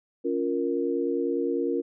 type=chord; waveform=sine; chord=Bb minor; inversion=first; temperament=just; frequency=279.7 / 349.6 / 466.2 Hz; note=Db4 / F4 / Bb4; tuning=+16 / +2 / 0 cents; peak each=-29 / -28 / -28 dBFS; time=0.24-1.82 s; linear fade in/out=20 ms; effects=none